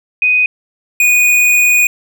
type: tone pair in turn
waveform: sine / square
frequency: 2495 / 2469 Hz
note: D#7 / D#7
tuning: +4 / -14 cents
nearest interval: unison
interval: 18 cents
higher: first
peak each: -8 dBFS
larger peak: neither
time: 0.22-0.46 / 1-1.87 s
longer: second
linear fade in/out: 2 ms
effects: none